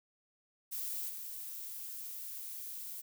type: noise with level steps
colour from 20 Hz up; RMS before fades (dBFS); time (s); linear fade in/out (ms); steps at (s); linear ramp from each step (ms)
violet; -39 / -44; 0.71-3.02; 20; 1.08; 20
effects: none